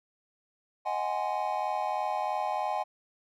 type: chord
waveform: triangle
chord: Ab dominant seventh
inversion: second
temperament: just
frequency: 623 / 747.5 / 830.6 / 1038.3 Hz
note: Eb5 / Gb5 / Ab5 / C6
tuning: +2 / +17 / 0 / -14 cents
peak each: -34 / -31 / -30 / -35 dBFS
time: 0.85-2.84 s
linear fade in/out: 20 ms
effects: none